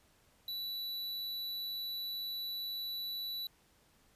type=tone; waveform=square; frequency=3951 Hz; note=B7; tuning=in tune; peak=-38 dBFS; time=0.48-3.47 s; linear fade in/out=2 ms; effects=pink hiss -68 dBFS RMS until 4.15 s + resampled to 32000 Hz